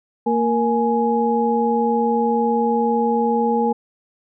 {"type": "tone cluster", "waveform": "sine", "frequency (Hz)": [230.5, 468.2, 837], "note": ["A#3", "A#4", "G#5"], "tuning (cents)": [-19, 8, 13], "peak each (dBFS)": -20, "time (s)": [0.26, 3.73], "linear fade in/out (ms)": 10, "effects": []}